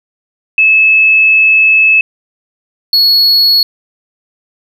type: tone pair in turn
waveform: sine / triangle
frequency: 2600 / 4360 Hz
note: E7 / C#8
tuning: -24 / -29 cents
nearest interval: major sixth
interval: 895 cents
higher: second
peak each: -4 dBFS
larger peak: neither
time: 0.58-2.01 / 2.93-3.63 s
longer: first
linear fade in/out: 2 ms
effects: none